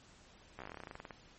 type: slowing click train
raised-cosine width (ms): 0.5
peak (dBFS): -30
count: 18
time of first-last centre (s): 0.59-1.108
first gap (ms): 14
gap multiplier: 1.09
effects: pink hiss -61 dBFS RMS until 1.38 s + MP3 32 kbps